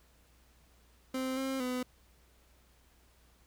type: tone with pitch steps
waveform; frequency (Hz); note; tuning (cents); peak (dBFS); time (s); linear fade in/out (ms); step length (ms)
30% pulse; 260.6 / 266.2 / 251.4; C4 / C4 / B3; -7 / +30 / +31; -30; 1.14-1.83; 5; 230
effects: added 60 Hz sine -64 dBFS peak until 3.46 s + pink hiss -67 dBFS RMS until 3.46 s